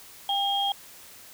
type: tone pair together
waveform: sine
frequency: 797 / 3244 Hz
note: G5 / G#7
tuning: +28 / -41 cents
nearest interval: 2 octaves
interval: 2431 cents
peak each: -26 dBFS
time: 0.29-0.72 s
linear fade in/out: 2 ms
effects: white hiss -48 dBFS RMS until 1.33 s